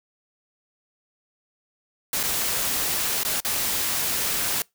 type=noise with dropouts; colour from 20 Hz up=white; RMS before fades=-25 dBFS; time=2.13-4.62 s; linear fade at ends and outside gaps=2 ms; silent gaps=2.231-2.235 / 3.234-3.249 / 3.403-3.448 s; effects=noise-tail reverb RT60 0.2 s tail -25 dB re dry